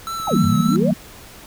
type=tone with vibrato; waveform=square; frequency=1319 Hz; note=E6; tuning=1 cent sharp; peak=-25 dBFS; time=0.07-0.76 s; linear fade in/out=0 ms; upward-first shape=sine; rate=3.4 Hz; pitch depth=26 cents each way
type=click train; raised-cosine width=3 ms; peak=-26 dBFS; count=7; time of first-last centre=0.2-0.688 s; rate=12.3 Hz
type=exponential two-way sweep; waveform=sine; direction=down then up; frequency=925 to 88.4 to 668 Hz; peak=-19 dBFS; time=0.27-0.91 s; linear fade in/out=5 ms; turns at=0.46 s
type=chord; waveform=sine; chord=E diminished; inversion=none; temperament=equal; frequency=164.81 / 196 / 233.1 Hz; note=E3 / G3 / Bb3; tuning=0 / 0 / 0 cents; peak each=-20 / -19 / -19 dBFS; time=0.31-0.94 s; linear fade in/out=10 ms
effects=pink hiss -41 dBFS RMS until 1.46 s